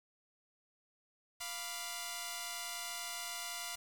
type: chord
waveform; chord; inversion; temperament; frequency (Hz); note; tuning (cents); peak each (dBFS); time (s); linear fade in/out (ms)
5% pulse; B diminished; second; equal; 698.5 / 987.8 / 1174.7; F5 / B5 / D6; 0 / 0 / 0; -32 / -33 / -36; 1.4-3.76; 10
effects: 9-bit